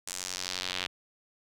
sawtooth tone with band-pass filter sweep, 91.6 Hz, F#2, 17 cents flat, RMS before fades -36 dBFS, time 0.07-0.87 s, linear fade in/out 5 ms, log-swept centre 8000 to 3100 Hz, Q 1.8, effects none

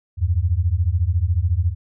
sine beating tone pair, 80.4 / 94.4 Hz, E2 / F#2, -43 / +35 cents, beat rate 14 Hz, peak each -19 dBFS, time 0.17-1.75 s, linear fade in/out 50 ms, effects none

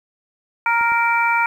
harmonic tone, 466.2 Hz, A#4, in tune, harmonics 2 / 3 / 4 / 5, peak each -18 / -20 / -29 / -20 dBFS, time 0.66-1.46 s, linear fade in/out 2 ms
clicks, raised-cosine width 2 ms, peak -26 dBFS, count 2, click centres 0.811 / 0.92 s
effects 8-bit

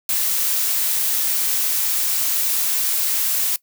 blue noise, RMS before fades -20 dBFS, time 0.09-3.56 s, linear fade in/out 2 ms, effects noise-tail reverb RT60 0.1 s tail -20 dB re dry

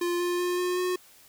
square tone with pitch steps, 349.2 / 352.6 / 356.1 / 359.6 / 363.2 Hz, F4 / F4 / F4 / F#4 / F#4, 0 / +17 / +34 / -49 / -32 cents, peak -26 dBFS, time 0.01-0.96 s, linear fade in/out 5 ms, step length 190 ms, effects white hiss -55 dBFS RMS until 1.28 s

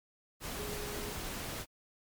sine tone in noise, 415.3 Hz, G#4, in tune, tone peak -43 dBFS, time 0.55-1.14 s, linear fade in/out 50 ms, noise pink, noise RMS -40 dBFS, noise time 0.4-1.66 s, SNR -6 dB, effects MP3 96 kbps

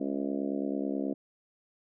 harmonic tone with a mistuned harmonic, 69.3 Hz, C#2, in tune, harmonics 3 / 4 / 5 / 6 / 7 / 8 / 9 / 10, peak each -36 / -32 / -37 / -43 / -41 / -43 / -43 / -48 dBFS, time 0-1.14 s, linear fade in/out 10 ms, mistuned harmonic 10, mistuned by -54 cents, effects none

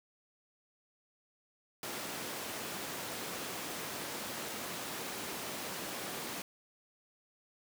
pink high-pass noise, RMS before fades -41 dBFS, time 1.83-6.42 s, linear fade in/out 2 ms, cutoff 220 Hz, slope 12 dB/octave, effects none

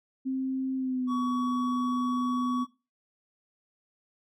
sine tone with pitch glide, 263.2 to 249.4 Hz, C4 to B3, +10 to +17 cents, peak -27 dBFS, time 0.25-2.65 s, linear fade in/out 20 ms, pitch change -93 cents, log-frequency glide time 0.76-1.14 s
triangle tone, 1125 Hz, C#6, 25 cents sharp, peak -29 dBFS, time 1.07-2.67 s, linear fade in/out 50 ms
effects noise-tail reverb RT60 0.3 s tail -17 dB re dry

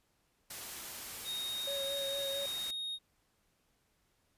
white noise, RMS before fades -44 dBFS, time 0.5-2.71 s, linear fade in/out 5 ms
triangle tone, 3729 Hz, A#7, in tune, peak -35 dBFS, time 1.24-2.99 s, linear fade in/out 50 ms
triangle tone with vibrato, 554.4 Hz, C#5, in tune, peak -36 dBFS, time 1.67-2.46 s, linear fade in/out 5 ms, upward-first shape sine, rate 4.4 Hz, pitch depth 22 cents each way
effects pink hiss -75 dBFS RMS until 4.37 s + resampled to 32000 Hz

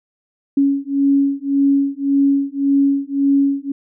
sine beating tone pair, 277.2 / 279 Hz, C#4 / C#4, 0 / +11 cents, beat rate 1.8 Hz, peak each -16 dBFS, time 0.57-3.72 s, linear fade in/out 5 ms, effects none

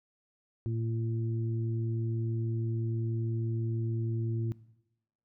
harmonic tone, 113.8 Hz, A#2, 41 cents flat, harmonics 1 / 2 / 3, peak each -30 / -41 / -40 dBFS, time 0.66-4.52 s, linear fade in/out 0 ms, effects noise-tail reverb RT60 0.9 s tail -19 dB re dry

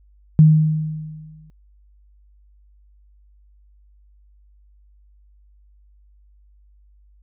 sine tone with exponential decay, 155.56 Hz, D#3, in tune, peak -5 dBFS, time 0.39-1.5 s, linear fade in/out 0 ms, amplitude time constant 240 ms, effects added 50 Hz sine -50 dBFS peak until 7.22 s

